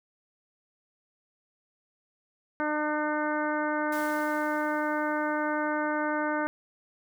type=harmonic tone; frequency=301.8 Hz; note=D4; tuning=47 cents sharp; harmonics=1 / 2 / 3 / 4 / 5 / 6 / 7; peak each=-31 / -32 / -33 / -36 / -33 / -41 / -44 dBFS; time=2.6-6.47 s; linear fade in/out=0 ms
type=noise with exponential decay; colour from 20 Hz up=white; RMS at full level=-43 dBFS; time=3.92-6.04 s; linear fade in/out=5 ms; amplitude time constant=460 ms
effects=none